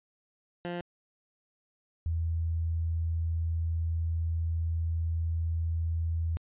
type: tone pair in turn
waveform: 15% pulse / sine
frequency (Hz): 174.61 / 82.4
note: F3 / E2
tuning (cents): 0 / 0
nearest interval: octave + minor second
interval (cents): 1300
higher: first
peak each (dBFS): -27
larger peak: neither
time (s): 0.65-0.81 / 2.06-6.37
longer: second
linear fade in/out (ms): 0
effects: resampled to 8000 Hz